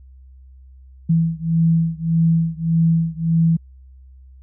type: beating tone pair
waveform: sine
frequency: 163.8 / 165.5 Hz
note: E3 / E3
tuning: -11 / +7 cents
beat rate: 1.7 Hz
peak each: -17 / -18 dBFS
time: 1.09-3.57 s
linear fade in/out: 10 ms
effects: added 65 Hz sine -41 dBFS peak until 4.42 s